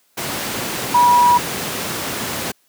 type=tone in noise; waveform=sine; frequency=970 Hz; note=B5; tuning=31 cents flat; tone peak=-9 dBFS; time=0.94-1.38 s; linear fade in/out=10 ms; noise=pink; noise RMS=-23 dBFS; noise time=0.17-2.52 s; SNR=+11 dB; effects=white hiss -60 dBFS RMS until 2.68 s + high-pass 150 Hz 12 dB/octave